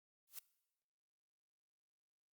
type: noise with exponential growth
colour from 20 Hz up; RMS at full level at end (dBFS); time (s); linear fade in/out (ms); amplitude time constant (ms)
blue; -43; 0.27-0.39; 5; 25
effects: noise-tail reverb RT60 1.0 s tail -21 dB re dry + Opus 48 kbps